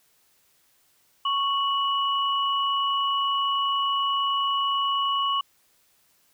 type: tone pair together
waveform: sine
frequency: 1108.7 / 2938 Hz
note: C#6 / F#7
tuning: 0 / -13 cents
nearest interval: octave + perfect fourth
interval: 1687 cents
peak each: -23 / -27 dBFS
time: 1.25-5.41 s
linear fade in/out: 5 ms
effects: white hiss -64 dBFS RMS until 6.33 s